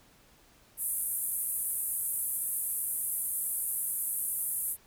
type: band-pass noise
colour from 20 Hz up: white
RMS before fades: -33 dBFS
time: 0.77-4.77 s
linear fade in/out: 50 ms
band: 9300 to 13000 Hz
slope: 48 dB/octave
effects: pink hiss -61 dBFS RMS until 4.86 s